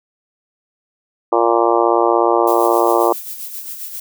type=harmonic tone; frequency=116.54 Hz; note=A#2; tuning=in tune; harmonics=3 / 4 / 5 / 6 / 7 / 8 / 9 / 10; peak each=-17 / -18 / -19 / -20 / -20 / -21 / -22 / -22 dBFS; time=1.32-3.13 s; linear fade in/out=5 ms
type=noise with tremolo; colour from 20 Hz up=violet; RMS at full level=-27 dBFS; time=2.47-4 s; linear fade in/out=5 ms; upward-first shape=sine; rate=7.5 Hz; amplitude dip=50%
effects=none